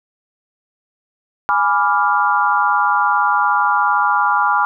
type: chord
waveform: sine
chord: G# diminished seventh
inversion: none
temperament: equal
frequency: 830.6 / 987.8 / 1174.7 / 1396.9 Hz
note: G#5 / B5 / D6 / F6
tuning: 0 / 0 / 0 / 0 cents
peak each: -18 dBFS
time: 1.49-4.65 s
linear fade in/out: 0 ms
effects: none